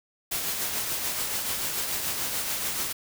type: noise with tremolo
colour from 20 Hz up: white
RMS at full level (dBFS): -28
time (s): 0.31-2.93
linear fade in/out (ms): 10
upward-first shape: triangle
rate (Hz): 6.9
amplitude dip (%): 40
effects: none